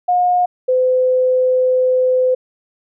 sine tone pair in turn, 718 / 509.8 Hz, F5 / C5, +48 / -45 cents, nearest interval tritone, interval 593 cents, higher first, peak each -11 dBFS, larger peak neither, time 0.08-0.46 / 0.68-2.35 s, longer second, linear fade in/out 10 ms, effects none

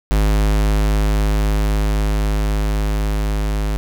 square tone with level ramp, 51.91 Hz, G#1, in tune, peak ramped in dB -13 to -18 dBFS, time 0.11-3.77 s, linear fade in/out 0 ms, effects none

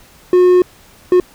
triangle tone bursts at uneven times, 361.6 Hz, F#4, 40 cents flat, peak -4 dBFS, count 2, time 0.33-0.62 / 1.12-1.2 s, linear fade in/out 2 ms, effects pink hiss -45 dBFS RMS until 1.34 s

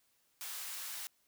white high-pass noise, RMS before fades -43 dBFS, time 0.41-1.07 s, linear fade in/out 0 ms, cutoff 920 Hz, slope 12 dB/octave, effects white hiss -74 dBFS RMS until 1.27 s

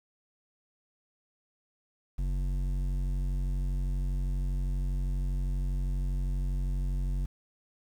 square tone with low-pass filter, 46.25 Hz, F#1, in tune, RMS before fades -30 dBFS, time 2.18-7.26 s, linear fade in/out 10 ms, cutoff 170 Hz, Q 0.88, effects 9-bit

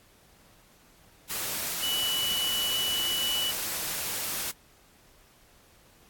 sine tone in noise, 2959 Hz, F#7, 1 cent flat, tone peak -27 dBFS, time 1.82-3.52 s, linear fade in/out 20 ms, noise white, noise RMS -32 dBFS, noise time 1.29-4.52 s, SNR +2 dB, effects pink hiss -59 dBFS RMS until 6.09 s + AAC 64 kbps

